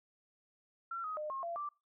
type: tone with pitch steps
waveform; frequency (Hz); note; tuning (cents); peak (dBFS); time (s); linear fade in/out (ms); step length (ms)
sine; 1359 / 1258 / 607 / 1075 / 682 / 1173; F6 / D#6 / D#5 / C6 / F5 / D6; -48 / +19 / -43 / +47 / -41 / -2; -37; 0.91-1.69; 5; 130
effects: noise-tail reverb RT60 0.3 s tail -25 dB re dry